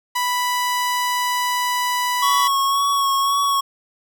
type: tone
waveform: sawtooth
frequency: 987.8 Hz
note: B5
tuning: in tune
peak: -15 dBFS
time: 0.15-2.48 s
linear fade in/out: 10 ms
type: tone with vibrato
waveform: square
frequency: 1108.7 Hz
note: C#6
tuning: in tune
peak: -17 dBFS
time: 2.22-3.61 s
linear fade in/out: 10 ms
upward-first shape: sine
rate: 1.9 Hz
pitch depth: 24 cents each way
effects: none